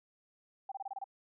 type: tone bursts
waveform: sine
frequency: 784 Hz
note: G5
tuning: in tune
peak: -37 dBFS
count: 7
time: 0.69-1.042 s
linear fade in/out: 5 ms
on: 28 ms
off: 26 ms
effects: none